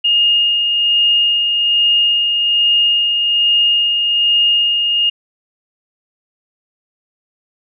sine tone with tremolo, 2842 Hz, F7, 30 cents sharp, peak -9 dBFS, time 0.04-5.1 s, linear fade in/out 10 ms, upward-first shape sine, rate 1.2 Hz, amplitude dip 35%, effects none

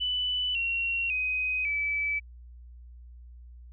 sine tone with pitch steps, 2987 / 2739 / 2512 / 2303 Hz, F#7 / F7 / D#7 / D7, +16 / -34 / +16 / -34 cents, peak -26 dBFS, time 0-2.2 s, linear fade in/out 20 ms, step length 550 ms, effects added 60 Hz sine -45 dBFS peak until 3.72 s

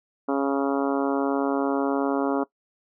harmonic tone, 138.59 Hz, C#3, in tune, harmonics 2 / 3 / 4 / 5 / 6 / 7 / 8 / 9 / 10, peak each -24 / -28 / -30 / -32 / -34 / -35 / -36 / -37 / -38 dBFS, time 0.28-2.44 s, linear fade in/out 10 ms, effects noise-tail reverb RT60 0.1 s tail -20 dB re dry

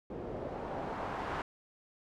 white noise with low-pass filter sweep, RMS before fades -39 dBFS, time 0.1-1.42 s, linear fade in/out 2 ms, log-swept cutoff 420 to 1200 Hz, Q 1.3, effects none

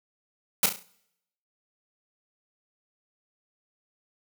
white noise with echo, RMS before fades -20 dBFS, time 0.63-0.66 s, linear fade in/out 2 ms, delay 34 ms, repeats 5, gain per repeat -7 dB, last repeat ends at 0.83 s, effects noise-tail reverb RT60 0.8 s tail -23 dB re dry + high-pass 100 Hz 12 dB/octave

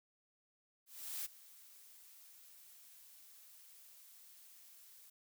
blue noise with ADSR envelope, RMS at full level -41 dBFS, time 0.86-5.1 s, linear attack 390 ms, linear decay 19 ms, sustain -19 dB, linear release 7 ms, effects none

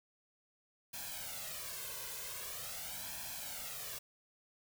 white noise with flanger, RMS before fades -44 dBFS, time 0.93-3.99 s, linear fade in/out 10 ms, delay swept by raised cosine 1.2 to 1.98 ms, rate 0.44 Hz, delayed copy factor +0.8, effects none

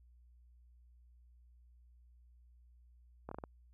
slowing click train, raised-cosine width 1 ms, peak -29 dBFS, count 5, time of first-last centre 3.29-3.438 s, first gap 24 ms, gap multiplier 1.3, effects added 60 Hz sine -60 dBFS peak until 3.73 s

